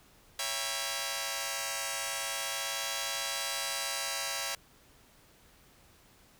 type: chord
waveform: 5% pulse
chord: C# diminished seventh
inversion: none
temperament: just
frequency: 554.4 / 665.2 / 798.3 / 957.9 Hz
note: C#5 / E5 / G5 / Bb5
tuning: 0 / +16 / +31 / +47 cents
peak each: -27 dBFS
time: 0.39-4.55 s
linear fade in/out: 2 ms
effects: pink hiss -61 dBFS RMS until 6.39 s